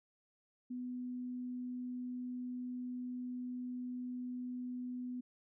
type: tone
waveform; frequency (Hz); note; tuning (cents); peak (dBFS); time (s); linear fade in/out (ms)
sine; 248.9; B3; +14; -39; 0.7-5.21; 10
effects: none